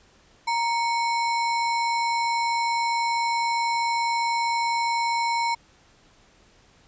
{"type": "tone with sample-and-hold", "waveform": "sine", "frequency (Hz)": 932.3, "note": "A#5", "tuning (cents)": 0, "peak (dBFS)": -21, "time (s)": [0.47, 5.55], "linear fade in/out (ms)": 10, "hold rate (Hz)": 3150, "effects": ["pink hiss -57 dBFS RMS until 6.87 s", "resampled to 16000 Hz"]}